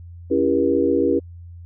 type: chord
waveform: sine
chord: C# diminished seventh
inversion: none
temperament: just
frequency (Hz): 277.2 / 332.6 / 399.1 / 479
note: C#4 / E4 / G4 / Bb4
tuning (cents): 0 / +16 / +31 / +47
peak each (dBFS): -21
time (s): 0.3-1.2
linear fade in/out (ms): 20
effects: added 86 Hz sine -36 dBFS peak until 1.65 s